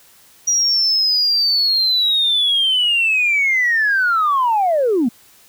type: linear sweep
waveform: sine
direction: down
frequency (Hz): 5780 to 215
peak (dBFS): -12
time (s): 0.47-5.09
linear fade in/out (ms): 10
effects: tanh soft clip ceiling -9 dBFS + white hiss -49 dBFS RMS until 5.48 s